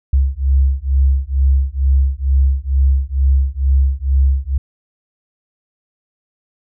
sine beating tone pair, 66.5 / 68.7 Hz, C2 / C#2, +29 / -15 cents, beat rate 2.2 Hz, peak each -14 dBFS, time 0.13-4.58 s, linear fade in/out 5 ms, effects none

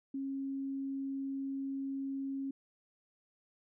sine tone, 272.1 Hz, C#4, 32 cents flat, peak -35 dBFS, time 0.14-2.51 s, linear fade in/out 5 ms, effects none

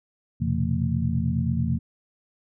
sine tone cluster, 84.9 / 123.4 / 132.5 / 170.8 / 225.4 Hz, F2 / B2 / C3 / F3 / A3, -48 / -1 / +22 / -38 / +42 cents, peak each -28 dBFS, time 0.4-1.79 s, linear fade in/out 20 ms, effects none

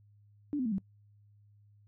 sine tone with pitch steps, 292 / 254.2 / 221.3 / 192.65 Hz, D4 / C4 / A3 / G3, -10 / -50 / +10 / -30 cents, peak -29 dBFS, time 0.53-0.782 s, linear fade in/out 0 ms, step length 63 ms, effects noise-tail reverb RT60 0.1 s tail -22 dB re dry + added 103 Hz sine -59 dBFS peak until 1.87 s

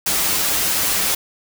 white noise with comb filter, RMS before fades -19 dBFS, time 0.06-1.15 s, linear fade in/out 5 ms, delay 8.2 ms, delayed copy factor -0.7, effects none

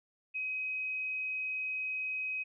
sine tone, 2529 Hz, D#7, 28 cents sharp, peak -33 dBFS, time 0.34-2.44 s, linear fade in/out 20 ms, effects none

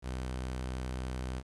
sawtooth tone, 63.5 Hz, B1, 49 cents sharp, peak -31 dBFS, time 0.02-1.43 s, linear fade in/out 50 ms, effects resampled to 24000 Hz + 10-bit

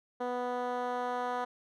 10% pulse tone with band-pass filter sweep, 246.9 Hz, B3, in tune, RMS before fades -34 dBFS, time 0.2-1.45 s, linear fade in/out 10 ms, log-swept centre 510 to 820 Hz, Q 1.1, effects none

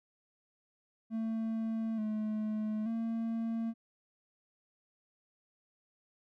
triangle tone with pitch steps, 223.7 / 214.9 / 227.4 Hz, A3 / A3 / A#3, +29 / -41 / -43 cents, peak -30 dBFS, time 1.1-3.74 s, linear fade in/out 50 ms, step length 880 ms, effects none

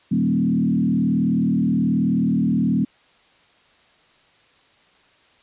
sine tone with frequency modulation, 215.7 Hz, A3, 34 cents flat, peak -16 dBFS, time 0.11-2.85 s, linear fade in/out 10 ms, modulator 38.8 Hz, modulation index 1.5, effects white hiss -56 dBFS RMS until 5.42 s + resampled to 8000 Hz

